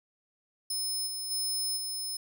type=tone with level steps; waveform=20% pulse; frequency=5200 Hz; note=E8; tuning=24 cents flat; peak=-25 / -29 / -24 / -28 dBFS; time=0.7-2.17 s; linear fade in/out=5 ms; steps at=1.06 / 1.3 / 1.76 s; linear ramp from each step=20 ms; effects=none